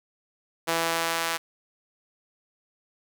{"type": "tone with high-pass filter sweep", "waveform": "sawtooth", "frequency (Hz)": 165.6, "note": "E3", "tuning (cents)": 8, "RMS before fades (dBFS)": -27, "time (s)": [0.67, 1.38], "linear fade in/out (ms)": 20, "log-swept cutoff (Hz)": [550, 1100], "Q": 0.76, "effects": []}